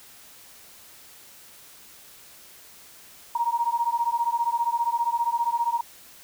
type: beating tone pair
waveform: sine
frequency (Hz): 932.3 / 947.3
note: A#5 / A#5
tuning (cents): 0 / +28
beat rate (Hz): 15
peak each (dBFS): -25 / -25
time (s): 3.35-5.81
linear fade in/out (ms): 5
effects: white hiss -49 dBFS RMS until 6.23 s